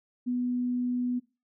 sine tone, 246.9 Hz, B3, in tune, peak -26 dBFS, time 0.26-1.2 s, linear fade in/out 20 ms, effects noise-tail reverb RT60 0.3 s tail -20 dB re dry

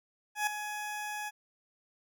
20% pulse tone with ADSR envelope, 840 Hz, G#5, 19 cents sharp, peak -21 dBFS, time 0.35-1.31 s, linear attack 120 ms, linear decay 3 ms, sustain -10 dB, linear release 32 ms, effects none

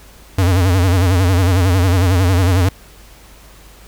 square tone with vibrato, 91.4 Hz, F#2, 21 cents flat, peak -11 dBFS, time 0.38-2.69 s, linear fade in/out 5 ms, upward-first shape sine, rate 11 Hz, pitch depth 110 cents each way, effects added 50 Hz sine -42 dBFS peak until 3.87 s + pink hiss -44 dBFS RMS until 3.87 s

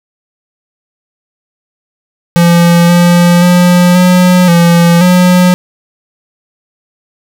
square tone with pitch steps, 171.5 / 174.2 / 177.5 / 180.8 / 170.8 / 180.4 Hz, F3 / F3 / F3 / F#3 / F3 / F#3, -31 / -4 / +28 / -40 / -38 / -44 cents, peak -4 dBFS, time 2.36-5.54 s, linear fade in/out 0 ms, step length 530 ms, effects none

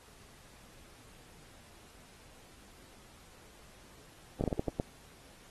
slowing click train, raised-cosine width 2 ms, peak -17 dBFS, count 7, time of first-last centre 4.41-4.799 s, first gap 29 ms, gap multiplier 1.32, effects pink hiss -58 dBFS RMS until 5.5 s + AAC 32 kbps

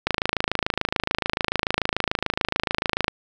click train, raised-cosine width 0.3 ms, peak -4 dBFS, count 82, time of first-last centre 0.07-3.081 s, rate 26.9 Hz, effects none

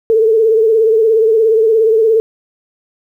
sine tone with vibrato, 444.1 Hz, A4, 16 cents sharp, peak -7 dBFS, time 0.1-2.2 s, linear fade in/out 0 ms, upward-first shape triangle, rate 17 Hz, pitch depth 70 cents each way, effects 8-bit

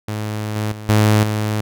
sawtooth tone with level steps, 106.7 Hz, G#2, 47 cents sharp, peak -18 / -15 / -26 / -7 / -14 dBFS, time 0.08-1.61 s, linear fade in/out 5 ms, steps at 0.56 / 0.72 / 0.89 / 1.23 s, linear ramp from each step 2 ms, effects none

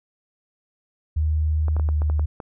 sine tone with pitch glide, 77.3 to 75.71 Hz, D#2 to D#2, -11 to -47 cents, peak -18 dBFS, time 1.16-2.26 s, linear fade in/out 10 ms, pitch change -36 cents, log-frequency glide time 1.67-1.94 s
clicks, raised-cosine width 1 ms, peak -20 dBFS, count 8, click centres 1.683 / 1.766 / 1.797 / 1.889 / 2.019 / 2.099 / 2.195 / 2.402 s
effects none

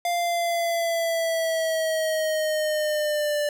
square linear sweep, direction down, 698.5 to 587.3 Hz, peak -23 dBFS, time 0.05-3.49 s, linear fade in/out 2 ms, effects none

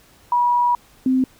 sine tone pair in turn, 968 / 259.4 Hz, B5 / C4, -35 / -15 cents, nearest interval octave + major seventh, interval 2280 cents, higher first, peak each -14 dBFS, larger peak neither, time 0.32-0.75 / 1.06-1.24 s, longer first, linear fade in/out 2 ms, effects pink hiss -52 dBFS RMS until 1.39 s

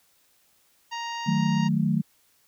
harmonic tone, 935 Hz, A#5, 5 cents sharp, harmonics 1 / 2 / 3 / 4 / 5 / 6 / 7, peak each -32 / -38 / -38 / -47 / -43 / -49 / -47 dBFS, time 0.91-1.69 s, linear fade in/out 20 ms
sine chord, D# diminished, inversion none, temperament equal, 155.56 / 185 / 220 Hz, D#3 / F#3 / A3, 0 / 0 / 0 cents, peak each -25 / -25 / -25 dBFS, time 1.26-2.02 s, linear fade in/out 20 ms
effects white hiss -64 dBFS RMS until 2.47 s

